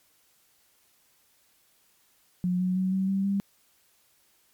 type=tone with pitch steps; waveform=sine; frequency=180 / 183.46 / 186.99 / 190.59 / 194.26 / 198 Hz; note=F#3 / F#3 / F#3 / G3 / G3 / G3; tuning=-47 / -14 / +19 / -48 / -15 / +18 cents; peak=-23 dBFS; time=2.44-3.4 s; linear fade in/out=0 ms; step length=160 ms; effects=white hiss -65 dBFS RMS until 4.53 s + MP3 96 kbps